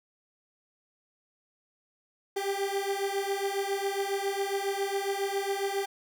30% pulse beating tone pair, 392 / 399.3 Hz, G4 / G4, 0 / +32 cents, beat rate 7.3 Hz, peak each -29 dBFS, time 2.36-5.86 s, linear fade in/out 10 ms, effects none

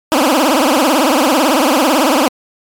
15% pulse tone with vibrato, 285.9 Hz, D4, 46 cents flat, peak -3 dBFS, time 0.12-2.28 s, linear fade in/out 0 ms, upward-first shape triangle, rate 18 Hz, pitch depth 290 cents each way, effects MP3 96 kbps

